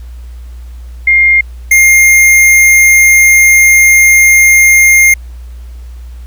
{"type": "tone pair in turn", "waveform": ["sine", "square"], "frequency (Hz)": [2120, 2120], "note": ["C7", "C7"], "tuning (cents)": [22, 22], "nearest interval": "unison", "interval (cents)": 0, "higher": "neither", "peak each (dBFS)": -3, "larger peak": "neither", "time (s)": [[1.07, 1.41], [1.71, 5.14]], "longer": "second", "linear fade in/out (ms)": 5, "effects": ["added 60 Hz sine -24 dBFS peak until 6.26 s", "pink hiss -46 dBFS RMS until 6.26 s"]}